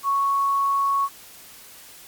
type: tone with quantisation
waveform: sine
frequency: 1108.7 Hz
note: C#6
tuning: in tune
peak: -18 dBFS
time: 0.03-1.09 s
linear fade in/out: 50 ms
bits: 8
effects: white hiss -45 dBFS RMS until 2.07 s + MP3 96 kbps